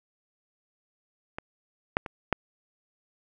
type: clicks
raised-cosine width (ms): 0.5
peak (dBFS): -19 / -7 / -21 / -7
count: 4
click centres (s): 1.385 / 1.969 / 2.062 / 2.327
effects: none